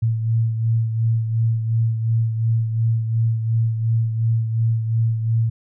sine beating tone pair, 113.1 / 115.9 Hz, A2 / A#2, +48 / -10 cents, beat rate 2.8 Hz, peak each -17 / -26 dBFS, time 0.02-5.5 s, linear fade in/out 10 ms, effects none

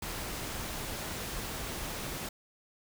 pink noise, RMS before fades -38 dBFS, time 0.02-2.29 s, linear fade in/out 5 ms, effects none

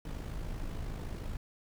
brown noise with amplitude modulation, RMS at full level -36 dBFS, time 0.05-1.37 s, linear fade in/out 2 ms, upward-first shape sine, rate 53.1 Hz, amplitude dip 50%, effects none

